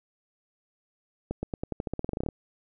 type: accelerating click train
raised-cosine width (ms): 2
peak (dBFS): -17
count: 17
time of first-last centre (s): 1.31-2.288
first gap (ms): 120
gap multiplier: 0.9
effects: none